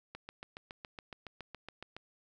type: click train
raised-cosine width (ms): 0.3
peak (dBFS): -28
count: 14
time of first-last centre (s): 0.15-1.966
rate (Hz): 7.16
effects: none